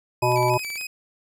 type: tone with vibrato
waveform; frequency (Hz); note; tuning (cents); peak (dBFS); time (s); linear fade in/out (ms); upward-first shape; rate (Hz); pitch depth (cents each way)
sawtooth; 2412; D7; +46; -26; 0.22-0.87; 5; square; 3.6; 75
type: harmonic tone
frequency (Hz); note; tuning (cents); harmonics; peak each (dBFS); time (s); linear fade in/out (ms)
123.47; B2; 0; 1 / 3 / 5 / 7 / 8; -24 / -24 / -24 / -24 / -24; 0.22-0.58; 10
type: click train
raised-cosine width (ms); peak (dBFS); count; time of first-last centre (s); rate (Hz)
0.2; -24; 10; 0.32-0.812; 18.3
effects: none